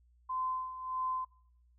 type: tone with tremolo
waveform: sine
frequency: 1030 Hz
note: C6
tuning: 28 cents flat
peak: -31 dBFS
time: 0.29-1.25 s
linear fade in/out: 10 ms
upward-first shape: sine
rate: 1.6 Hz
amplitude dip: 70%
effects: noise-tail reverb RT60 0.7 s tail -22 dB re dry + added 60 Hz sine -63 dBFS peak until 1.78 s